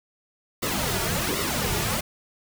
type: noise with flanger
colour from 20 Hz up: pink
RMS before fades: -26 dBFS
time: 0.62-2.01 s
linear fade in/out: 10 ms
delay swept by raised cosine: 1.2 to 3.9 ms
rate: 1.3 Hz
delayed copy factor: -0.75
effects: none